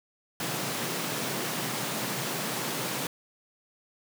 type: high-pass noise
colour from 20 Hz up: pink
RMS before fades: -32 dBFS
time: 0.4-3.07 s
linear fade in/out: 2 ms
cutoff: 120 Hz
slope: 96 dB/octave
effects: none